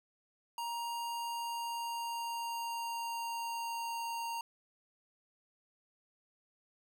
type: tone with pitch glide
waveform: square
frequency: 938 to 927.2 Hz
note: A#5 to A#5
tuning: +11 to -10 cents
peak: -37 dBFS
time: 0.58-4.41 s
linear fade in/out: 2 ms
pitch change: -21 cents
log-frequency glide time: 0.93-3.99 s
effects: none